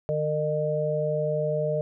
harmonic tone, 152 Hz, D#3, 40 cents flat, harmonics 1 / 3 / 4, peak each -29 / -29 / -26 dBFS, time 0.09-1.81 s, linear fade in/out 0 ms, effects none

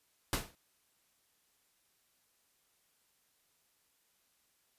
pink noise with exponential decay, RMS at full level -29 dBFS, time 0.33-0.55 s, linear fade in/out 1 ms, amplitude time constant 47 ms, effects white hiss -74 dBFS RMS until 4.78 s + resampled to 32000 Hz

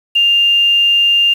sine tone with quantisation, 2800 Hz, F7, 4 cents sharp, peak -8 dBFS, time 0.15-1.34 s, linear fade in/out 10 ms, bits 6, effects none

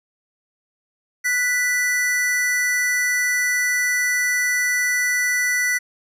square tone pair together, 1480 / 1975.6 Hz, F#6 / B6, 0 / 0 cents, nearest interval perfect fourth, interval 500 cents, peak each -28 / -19 dBFS, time 1.24-5.79 s, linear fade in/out 20 ms, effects resampled to 32000 Hz

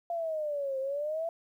sine exponential two-way sweep, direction down then up, 692 to 526 to 675 Hz, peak -30 dBFS, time 0.1-1.29 s, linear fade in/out 2 ms, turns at 0.79 s, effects 11-bit

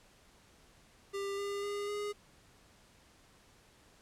square tone with pitch steps, 397.3 / 402.4 / 407.5 / 412.7 Hz, G4 / G4 / G#4 / G#4, +23 / +45 / -33 / -11 cents, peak -36 dBFS, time 1.13-2.13 s, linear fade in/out 20 ms, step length 250 ms, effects pink hiss -63 dBFS RMS until 4.01 s + low-pass 10000 Hz 12 dB/octave

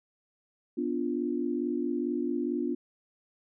sine chord, B diminished, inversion none, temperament equal with one note detuned, 246.9 / 291.5 / 349.2 Hz, B3 / D4 / F4, 0 / -13 / 0 cents, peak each -32 dBFS, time 0.77-2.75 s, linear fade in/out 10 ms, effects none

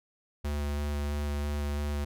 square tone with vibrato, 72.9 Hz, D2, 12 cents flat, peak -30 dBFS, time 0.44-2.05 s, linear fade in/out 10 ms, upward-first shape square, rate 3 Hz, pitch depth 9 cents each way, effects none

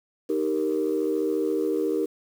sine chord, Eb major, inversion none, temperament equal, 311.1 / 392 / 466.2 Hz, Eb4 / G4 / Bb4, 0 / 0 / 0 cents, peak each -26 dBFS, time 0.29-2.06 s, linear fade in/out 10 ms, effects tanh soft clip ceiling -15 dBFS + 8-bit

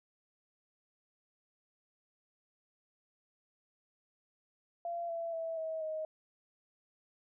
sine tone with pitch steps, 685 / 670.1 / 655.6 / 641.3 / 627.4 Hz, F5 / E5 / E5 / E5 / D#5, -34 / +28 / -10 / -48 / +14 cents, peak -35 dBFS, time 4.85-6.05 s, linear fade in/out 2 ms, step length 240 ms, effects none

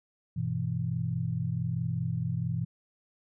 sine chord, E minor, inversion first, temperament just, 98.89 / 123.61 / 164.81 Hz, G2 / B2 / E3, +16 / +2 / 0 cents, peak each -36 / -31 / -32 dBFS, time 0.36-2.65 s, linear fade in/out 10 ms, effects none

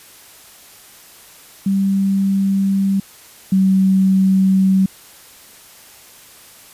sine tone pair in turn, 195.2 / 190.74 Hz, G3 / G3, -7 / -47 cents, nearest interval unison, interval 40 cents, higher first, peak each -13 / -10 dBFS, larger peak second, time 1.66-3 / 3.52-4.86 s, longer neither, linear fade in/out 5 ms, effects white hiss -43 dBFS RMS until 6.73 s + resampled to 32000 Hz

